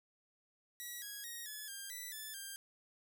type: tone with pitch steps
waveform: 5% pulse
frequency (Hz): 1931 / 1655 / 1877 / 1712 / 1601 / 1976 / 1742 / 1594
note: B6 / G#6 / A#6 / A6 / G6 / B6 / A6 / G6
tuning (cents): -39 / -6 / +11 / -48 / +36 / 0 / -18 / +28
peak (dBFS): -34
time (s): 0.8-2.56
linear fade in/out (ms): 0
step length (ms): 220
effects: none